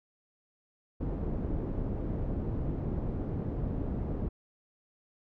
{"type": "low-pass noise", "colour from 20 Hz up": "pink", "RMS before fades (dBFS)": -33, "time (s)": [1, 4.29], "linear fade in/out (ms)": 10, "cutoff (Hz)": 390, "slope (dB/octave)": 12, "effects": []}